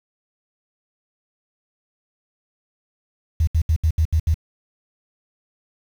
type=tone bursts; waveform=sine; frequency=79.5 Hz; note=D#2; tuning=38 cents sharp; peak=-14 dBFS; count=7; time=3.4-4.343 s; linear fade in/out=5 ms; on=73 ms; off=72 ms; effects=7-bit